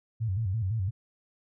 sine tone with vibrato, 103 Hz, G#2, 14 cents flat, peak -26 dBFS, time 0.2-0.91 s, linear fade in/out 20 ms, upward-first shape square, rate 5.9 Hz, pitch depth 160 cents each way, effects none

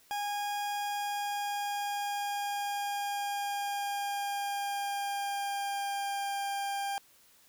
40% pulse tone with pitch glide, 820 to 798 Hz, G#5 to G5, -22 to +31 cents, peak -31 dBFS, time 0.11-6.98 s, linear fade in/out 0 ms, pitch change -47 cents, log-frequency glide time 0.63-6.4 s, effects white hiss -62 dBFS RMS until 7.48 s

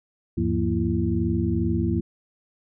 sine tone cluster, 79.4 / 101.8 / 173.8 / 234 / 336 Hz, D#2 / G#2 / F3 / A#3 / E4, +36 / -34 / -8 / +7 / +33 cents, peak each -27 dBFS, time 0.37-2.01 s, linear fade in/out 10 ms, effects none

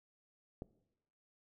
click, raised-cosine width 2 ms, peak -29 dBFS, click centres 0.621 s, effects noise-tail reverb RT60 0.9 s tail -20 dB re dry

